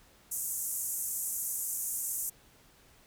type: band-pass noise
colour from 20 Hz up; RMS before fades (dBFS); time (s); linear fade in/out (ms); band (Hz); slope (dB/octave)
white; -35; 0.31-2.3; 10; 6600 to 14000; 48
effects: pink hiss -61 dBFS RMS until 3.06 s